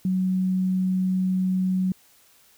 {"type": "tone", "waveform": "sine", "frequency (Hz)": 186.1, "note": "F#3", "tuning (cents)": 10, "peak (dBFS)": -20, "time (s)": [0.05, 1.92], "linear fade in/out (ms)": 2, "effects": ["white hiss -57 dBFS RMS until 2.57 s"]}